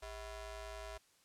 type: ring-modulated tone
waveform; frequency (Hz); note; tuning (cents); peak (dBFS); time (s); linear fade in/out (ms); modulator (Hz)
sawtooth; 349.2; F4; 0; -38; 0.02-0.98; 10; 294
effects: white hiss -70 dBFS RMS until 1.24 s + low-pass 10000 Hz 12 dB/octave